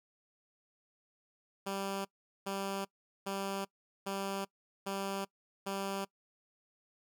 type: tone bursts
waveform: 10% pulse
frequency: 196 Hz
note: G3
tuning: in tune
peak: -27 dBFS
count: 6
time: 1.66-6.05 s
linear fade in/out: 10 ms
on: 390 ms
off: 410 ms
effects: noise-tail reverb RT60 0.1 s tail -23 dB re dry